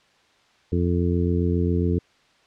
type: harmonic tone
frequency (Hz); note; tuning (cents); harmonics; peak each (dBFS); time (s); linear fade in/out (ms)
87.31; F2; 0; 1 / 2 / 3 / 4 / 5; -22 / -25 / -27 / -28 / -29; 0.72-1.99; 5
effects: white hiss -59 dBFS RMS until 2.46 s + low-pass 4000 Hz 12 dB/octave